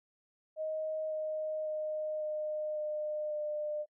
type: tone with pitch steps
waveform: sine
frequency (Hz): 626 / 621 / 616 / 611 / 606.1 / 601.2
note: D#5 / D#5 / D#5 / D#5 / D#5 / D5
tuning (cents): +10 / -3 / -17 / -32 / -46 / +40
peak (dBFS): -33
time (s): 0.56-3.86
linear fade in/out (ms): 50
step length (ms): 550
effects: noise-tail reverb RT60 0.1 s tail -25 dB re dry